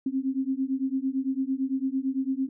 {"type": "beating tone pair", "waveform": "sine", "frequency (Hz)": [261.7, 270.6], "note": ["C4", "C#4"], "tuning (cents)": [0, -42], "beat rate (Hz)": 8.9, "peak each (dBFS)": -28, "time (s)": [0.06, 2.49], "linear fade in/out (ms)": 5, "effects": []}